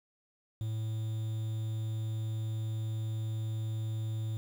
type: tone with quantisation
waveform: triangle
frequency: 110 Hz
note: A2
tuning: in tune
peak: -30 dBFS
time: 0.61-4.37 s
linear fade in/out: 0 ms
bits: 9
effects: none